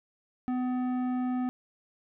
sine tone with tanh clipping, 251.6 Hz, B3, 32 cents sharp, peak -29 dBFS, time 0.48-1.49 s, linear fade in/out 0 ms, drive 12 dB, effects none

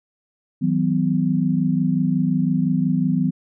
sine tone cluster, 161.7 / 187.4 / 252 Hz, E3 / F#3 / B3, -33 / +22 / +35 cents, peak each -21 dBFS, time 0.61-3.31 s, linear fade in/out 20 ms, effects none

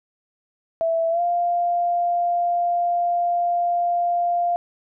sine tone with pitch glide, 660 to 697.6 Hz, E5 to F5, +2 to -2 cents, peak -18 dBFS, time 0.81-4.56 s, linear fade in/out 0 ms, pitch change +96 cents, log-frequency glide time 1.1-1.21 s, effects none

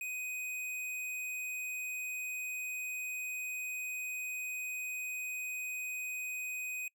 square tone, 2500 Hz, D#7, 8 cents sharp, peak -38 dBFS, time 0.01-6.88 s, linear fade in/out 2 ms, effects noise-tail reverb RT60 0.1 s tail -24 dB re dry

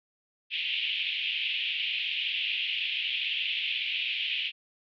pink band-pass noise, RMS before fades -31 dBFS, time 0.5-4.52 s, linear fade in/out 50 ms, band 2500 to 3300 Hz, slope 48 dB/octave, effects none

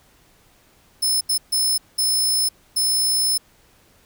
20% pulse tone bursts at uneven times, 5240 Hz, E8, 11 cents flat, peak -12 dBFS, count 5, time 1.02-1.21 / 1.29-1.38 / 1.52-1.78 / 1.98-2.49 / 2.76-3.38 s, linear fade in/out 10 ms, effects pink hiss -56 dBFS RMS until 4.05 s

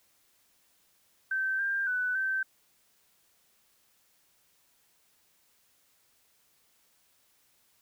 sine tone with pitch steps, 1549 / 1592 / 1494 / 1550 Hz, G6 / G6 / F#6 / G6, -21 / +26 / +16 / -20 cents, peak -27 dBFS, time 1.31-2.43 s, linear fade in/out 5 ms, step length 280 ms, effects white hiss -68 dBFS RMS until 7.81 s

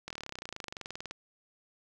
slowing click train, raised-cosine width 0.2 ms, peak -22 dBFS, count 29, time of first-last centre 0.08-1.11 s, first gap 24 ms, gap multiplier 1.03, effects 10-bit

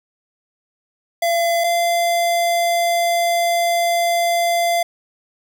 square tone pair in turn, 680 / 687.5 Hz, F5 / F5, -46 / -27 cents, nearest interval unison, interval 19 cents, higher second, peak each -16 dBFS, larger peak neither, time 1.22-1.64 / 1.64-4.83 s, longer second, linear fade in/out 5 ms, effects none

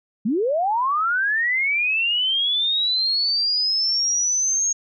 sine linear sweep, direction up, 189.8 to 6580 Hz, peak -18 dBFS, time 0.25-4.73 s, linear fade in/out 10 ms, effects none

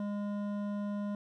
triangle tone with hard clipping, 204.7 Hz, G#3, 25 cents flat, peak -35 dBFS, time 0-1.15 s, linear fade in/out 2 ms, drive 15 dB, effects none

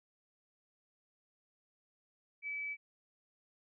sine tone, 2297 Hz, D7, 39 cents flat, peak -37 dBFS, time 2.42-2.77 s, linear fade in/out 50 ms, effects none

